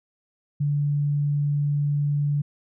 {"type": "tone", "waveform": "sine", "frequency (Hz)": 145.1, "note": "D3", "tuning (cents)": -21, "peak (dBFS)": -20, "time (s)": [0.6, 2.42], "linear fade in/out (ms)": 10, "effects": []}